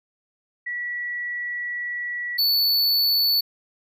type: tone pair in turn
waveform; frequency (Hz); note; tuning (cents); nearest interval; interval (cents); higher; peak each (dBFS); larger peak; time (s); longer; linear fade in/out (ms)
sine / square; 1941 / 4462; B6 / C#8; -31 / +11; octave + major second; 1442; second; -26 / -18; second; 0.66-2.38 / 2.38-3.41; first; 10
effects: none